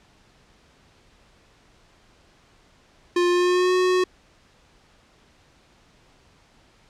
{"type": "tone with pitch glide", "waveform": "square", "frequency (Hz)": [352.6, 366.7], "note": ["F4", "F#4"], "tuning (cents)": [17, -15], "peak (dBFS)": -18, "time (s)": [3.16, 4.04], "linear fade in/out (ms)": 5, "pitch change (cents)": 68, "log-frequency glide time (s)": [3.29, 3.73], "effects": ["pink hiss -57 dBFS RMS until 6.89 s", "low-pass 6000 Hz 12 dB/octave"]}